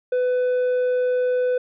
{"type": "tone with hard clipping", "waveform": "sine", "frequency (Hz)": 500, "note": "B4", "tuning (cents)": 21, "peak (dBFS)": -19, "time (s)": [0.12, 1.58], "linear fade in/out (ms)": 5, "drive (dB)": 3, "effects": ["resampled to 8000 Hz"]}